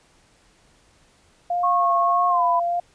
sine tone with vibrato, 698.5 Hz, F5, in tune, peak -20 dBFS, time 1.5-2.8 s, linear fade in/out 5 ms, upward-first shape sine, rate 1.6 Hz, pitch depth 23 cents each way
sine tone with pitch glide, 1093 to 996.5 Hz, C#6 to B5, -25 to +15 cents, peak -18 dBFS, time 1.63-2.6 s, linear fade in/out 10 ms, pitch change -160 cents, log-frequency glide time 2.28-2.43 s
effects pink hiss -58 dBFS RMS until 2.94 s + resampled to 22050 Hz

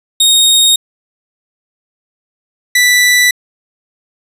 sawtooth tone pair in turn, 3727 / 1974.3 Hz, A#7 / B6, -1 / -1 cents, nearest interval major seventh, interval 1100 cents, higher first, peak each -3 dBFS, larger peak neither, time 0.2-0.76 / 2.75-3.31 s, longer neither, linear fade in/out 5 ms, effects resampled to 32000 Hz + 7-bit

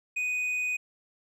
sine tone with tanh clipping, 2489 Hz, D#7, in tune, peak -28 dBFS, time 0.16-0.77 s, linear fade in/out 10 ms, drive 5 dB, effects none

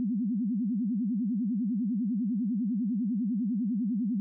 sine tone with vibrato, 220.6 Hz, A3, 5 cents sharp, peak -26 dBFS, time 0-4.2 s, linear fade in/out 0 ms, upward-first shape sine, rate 10 Hz, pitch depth 280 cents each way, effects none

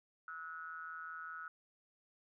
triangle ring-modulated tone, 82.5 Hz, E2, 2 cents sharp, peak -39 dBFS, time 0.28-1.48 s, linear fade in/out 0 ms, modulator 1380 Hz, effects none

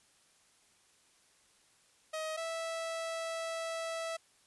sawtooth tone pair in turn, 630 / 656.6 Hz, D#5 / E5, +21 / -7 cents, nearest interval minor second, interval 72 cents, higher second, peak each -32 / -32 dBFS, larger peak neither, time 2.13-2.37 / 2.37-4.17 s, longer second, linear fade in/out 10 ms, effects white hiss -67 dBFS RMS until 4.46 s + resampled to 24000 Hz

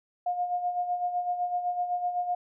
sine tone with tremolo, 713 Hz, F5, 36 cents sharp, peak -24 dBFS, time 0.26-2.35 s, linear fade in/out 5 ms, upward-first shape sine, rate 7.9 Hz, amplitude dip 60%, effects none

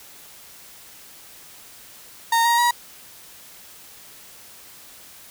35% pulse tone with pitch steps, 922 / 940.3 / 958.9 Hz, A#5 / A#5 / A#5, -19 / +15 / +49 cents, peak -14 dBFS, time 2.32-2.71 s, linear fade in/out 5 ms, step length 130 ms, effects white hiss -45 dBFS RMS until 5.3 s

